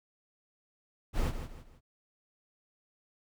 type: noise with echo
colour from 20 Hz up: brown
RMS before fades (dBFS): -29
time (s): 1.13-1.33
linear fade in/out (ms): 50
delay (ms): 160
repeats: 3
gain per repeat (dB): -9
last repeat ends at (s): 1.81
effects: none